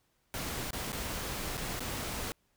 pink noise with dropouts, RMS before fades -37 dBFS, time 0.34-2.32 s, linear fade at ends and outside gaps 0 ms, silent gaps 0.707-0.731 / 0.92-0.929 / 1.571-1.577 / 1.795-1.805 s, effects pink hiss -74 dBFS RMS until 2.56 s

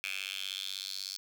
10% pulse tone with high-pass filter sweep, 96.3 Hz, G2, 30 cents flat, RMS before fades -39 dBFS, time 0.04-1.17 s, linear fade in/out 0 ms, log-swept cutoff 2500 to 4700 Hz, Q 4.8, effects none

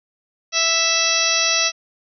harmonic tone with a mistuned harmonic, 659.3 Hz, E5, in tune, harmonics 1 / 2 / 3 / 4 / 5 / 6 / 7 / 8 / 9, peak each -28 / -27 / -27 / -22 / -27 / -24 / -27 / -23 / -22 dBFS, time 0.52-1.72 s, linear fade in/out 50 ms, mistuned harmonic 9, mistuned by -30 cents, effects none

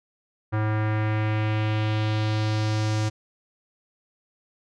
square tone with low-pass filter sweep, 107.8 Hz, A2, 35 cents flat, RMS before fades -24 dBFS, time 0.52-3.1 s, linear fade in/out 20 ms, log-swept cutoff 1500 to 6500 Hz, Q 1.8, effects none

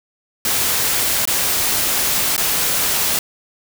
white noise with dropouts, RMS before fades -18 dBFS, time 0.45-3.19 s, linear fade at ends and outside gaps 2 ms, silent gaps 1.254-1.274 / 2.365-2.378 s, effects none

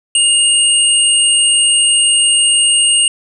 sine tone pair together, 2842 / 8573 Hz, F7 / C9, +30 / +41 cents, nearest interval octave + perfect fifth, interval 1911 cents, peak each -11 dBFS, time 0.15-3.08 s, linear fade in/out 2 ms, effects none

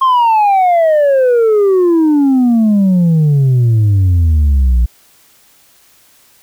sine exponential sweep, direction down, 1076 to 57.2 Hz, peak -4 dBFS, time 0.01-4.86 s, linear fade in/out 10 ms, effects tanh soft clip ceiling -6 dBFS + white hiss -48 dBFS RMS until 6.42 s

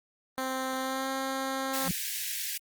10% pulse tone with pitch glide, 261.6 to 266.8 Hz, C4 to C4, 0 to +34 cents, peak -22 dBFS, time 0.38-1.88 s, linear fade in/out 0 ms, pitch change +34 cents, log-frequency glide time 0.78-1.09 s
white high-pass noise, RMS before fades -34 dBFS, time 1.73-2.58 s, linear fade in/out 10 ms, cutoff 1600 Hz, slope 96 dB/octave
sine tone with exponential growth, 176.8 Hz, F3, 22 cents sharp, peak -23 dBFS, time 1.79-1.91 s, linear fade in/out 2 ms, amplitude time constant 24 ms
effects Opus 32 kbps

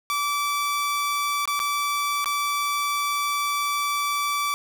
sawtooth tone with dropouts, 1158 Hz, D6, 25 cents flat, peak -19 dBFS, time 0.1-4.54 s, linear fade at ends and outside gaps 0 ms, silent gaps 1.455-1.476 / 1.593-1.6 / 2.244-2.258 s, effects none

